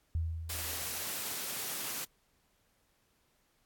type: tone with exponential decay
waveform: sine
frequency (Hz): 81.7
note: E2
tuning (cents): -15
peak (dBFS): -28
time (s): 0.15-1.26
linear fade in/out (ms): 0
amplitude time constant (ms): 240
type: high-pass noise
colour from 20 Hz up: white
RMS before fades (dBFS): -38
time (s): 0.49-2.05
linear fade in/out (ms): 10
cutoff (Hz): 110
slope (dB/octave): 12
effects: pink hiss -73 dBFS RMS until 3.65 s + AAC 64 kbps